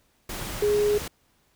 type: tone in noise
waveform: sine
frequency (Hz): 415.3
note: G#4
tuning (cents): 0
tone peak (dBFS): -19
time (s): 0.62-0.98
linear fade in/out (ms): 5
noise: pink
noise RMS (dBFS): -34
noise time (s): 0.29-1.08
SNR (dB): +12
effects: pink hiss -66 dBFS RMS until 1.55 s